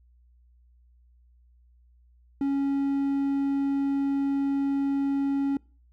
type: tone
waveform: triangle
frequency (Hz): 277.2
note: C#4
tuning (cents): 0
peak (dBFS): -21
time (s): 2.41-5.57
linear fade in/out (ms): 2
effects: noise-tail reverb RT60 0.4 s tail -25 dB re dry + added 60 Hz sine -56 dBFS peak until 5.92 s